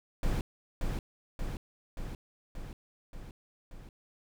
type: noise with echo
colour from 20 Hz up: brown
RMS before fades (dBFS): -29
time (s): 0.23-0.41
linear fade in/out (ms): 2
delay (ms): 580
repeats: 6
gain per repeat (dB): -3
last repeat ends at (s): 3.89
effects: none